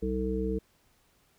harmonic tone, 63.7 Hz, C2, 46 cents flat, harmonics 1 / 3 / 5 / 7, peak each -33 / -33 / -35 / -32 dBFS, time 0.02-0.59 s, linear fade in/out 10 ms, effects pink hiss -67 dBFS RMS until 1.38 s

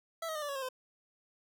25% pulse tone with pitch steps, 659.3 / 632.4 / 606.7 / 582 / 558.3 / 535.5 / 513.7 Hz, E5 / D#5 / D#5 / D5 / C#5 / C5 / C5, 0 / +28 / -44 / -16 / +12 / +40 / -32 cents, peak -32 dBFS, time 0.22-0.689 s, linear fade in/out 5 ms, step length 67 ms, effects none

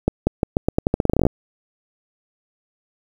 accelerating click train, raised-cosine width 2 ms, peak -3 dBFS, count 18, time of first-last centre 0.08-1.267 s, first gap 190 ms, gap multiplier 0.85, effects 7-bit

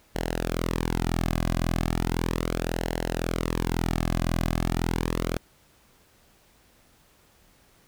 sawtooth tone with flanger, 41.89 Hz, E1, 29 cents sharp, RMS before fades -27 dBFS, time 0.15-5.37 s, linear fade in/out 0 ms, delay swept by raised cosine 0.82 to 2.22 ms, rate 0.36 Hz, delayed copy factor -0.7, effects pink hiss -60 dBFS RMS until 7.87 s

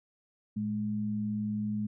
sine tone pair together, 111.4 / 210.3 Hz, A2 / G#3, +22 / +22 cents, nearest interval major seventh, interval 1100 cents, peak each -38 / -30 dBFS, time 0.56-1.87 s, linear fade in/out 10 ms, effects none

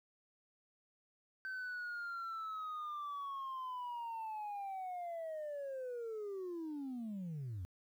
sine linear sweep, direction down, 1544 to 83 Hz, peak -38 dBFS, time 1.45-7.65 s, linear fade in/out 0 ms, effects tanh soft clip ceiling -39 dBFS + 12-bit

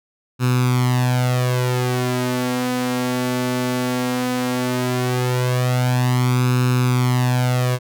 sawtooth tone with flanger, 125.3 Hz, B2, 25 cents sharp, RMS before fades -19 dBFS, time 0.39-7.79 s, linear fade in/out 50 ms, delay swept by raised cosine 0.76 to 4.56 ms, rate 0.16 Hz, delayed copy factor +0.75, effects none

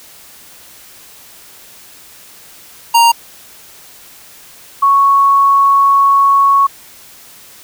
square / sine tone pair in turn, 932.3 / 1108.7 Hz, A#5 / C#6, 0 / 0 cents, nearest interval minor third, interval 300 cents, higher second, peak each -6 dBFS, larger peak neither, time 2.94-3.12 / 4.82-6.67 s, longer second, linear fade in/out 10 ms, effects white hiss -39 dBFS RMS until 7.63 s

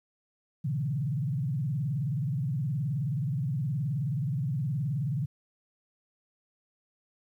sine tone with vibrato, 138.59 Hz, C#3, in tune, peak -27 dBFS, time 0.64-5.26 s, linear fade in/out 10 ms, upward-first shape sine, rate 19 Hz, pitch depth 290 cents each way, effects 11-bit

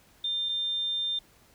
sine tone pair in turn, 3600 / 3600 Hz, A7 / A7, +39 / +39 cents, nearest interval unison, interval 0 cents, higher neither, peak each -27 / -27 dBFS, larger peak neither, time 0.24-0.49 / 0.49-1.19 s, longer second, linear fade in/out 5 ms, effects pink hiss -60 dBFS RMS until 1.54 s

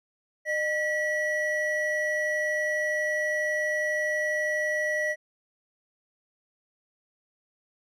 triangle tone pair together, 609.8 / 1939 Hz, D#5 / B6, -35 / -32 cents, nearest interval octave + minor sixth, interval 2003 cents, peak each -27 / -25 dBFS, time 0.45-5.16 s, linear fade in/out 50 ms, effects none

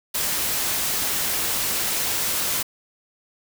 white noise, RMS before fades -24 dBFS, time 0.14-2.63 s, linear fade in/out 10 ms, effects none

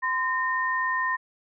sine tone pair together, 1028 / 1831.7 Hz, C6 / A#6, -31 / -31 cents, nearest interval minor seventh, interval 1000 cents, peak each -26 dBFS, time 0.02-1.17 s, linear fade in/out 20 ms, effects none

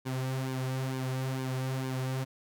sawtooth tone with flanger, 130.81 Hz, C3, in tune, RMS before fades -33 dBFS, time 0.05-2.25 s, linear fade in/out 20 ms, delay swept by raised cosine 1.5 to 4.8 ms, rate 2.2 Hz, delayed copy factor -0.65, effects none

